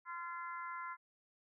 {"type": "harmonic tone", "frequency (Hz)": 343.6, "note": "F4", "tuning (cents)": -28, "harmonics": [3, 4, 5, 6], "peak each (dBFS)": [-44, -46, -53, -52], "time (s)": [0.05, 0.97], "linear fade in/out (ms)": 50, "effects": []}